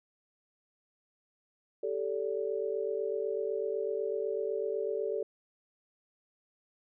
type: chord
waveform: sine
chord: G suspended second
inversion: none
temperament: equal with one note detuned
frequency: 392 / 440 / 574.9 Hz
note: G4 / A4 / D5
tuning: 0 / 0 / -37 cents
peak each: -35 / -33 / -37 dBFS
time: 1.83-5.23 s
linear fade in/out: 5 ms
effects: none